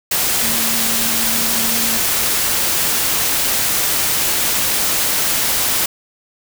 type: tone in noise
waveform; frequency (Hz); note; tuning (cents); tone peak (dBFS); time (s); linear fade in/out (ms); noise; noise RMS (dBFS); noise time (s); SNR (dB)
sine; 227.3; A#3; -43; -27; 0.42-1.98; 5; white; -17; 0.11-5.86; -13
effects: none